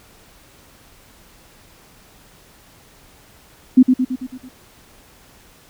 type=tone with echo; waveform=sine; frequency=255.5 Hz; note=C4; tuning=41 cents flat; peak=-4 dBFS; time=3.77-3.83 s; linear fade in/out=10 ms; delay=110 ms; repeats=6; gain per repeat=-5 dB; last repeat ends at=4.49 s; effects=pink hiss -49 dBFS RMS until 5.69 s